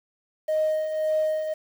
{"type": "tone with tremolo", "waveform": "triangle", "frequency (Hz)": 622.3, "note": "D#5", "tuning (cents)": 0, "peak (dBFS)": -16, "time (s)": [0.48, 1.54], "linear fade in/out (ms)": 10, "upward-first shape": "triangle", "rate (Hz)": 1.8, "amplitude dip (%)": 65, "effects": ["tanh soft clip ceiling -17 dBFS", "8-bit"]}